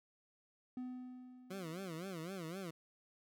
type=tone with exponential decay; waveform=triangle; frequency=251.7 Hz; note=B3; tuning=33 cents sharp; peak=-38 dBFS; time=0.77-2.48 s; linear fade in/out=2 ms; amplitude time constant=370 ms
type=tone with vibrato; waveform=20% pulse; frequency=176.4 Hz; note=F3; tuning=18 cents sharp; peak=-38 dBFS; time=1.5-2.71 s; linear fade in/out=10 ms; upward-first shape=sine; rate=3.9 Hz; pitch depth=190 cents each way
effects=none